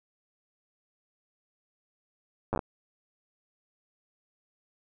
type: slowing click train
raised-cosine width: 1 ms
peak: -15 dBFS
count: 6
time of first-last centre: 2.53-2.592 s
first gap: 9 ms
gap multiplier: 1.16
effects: none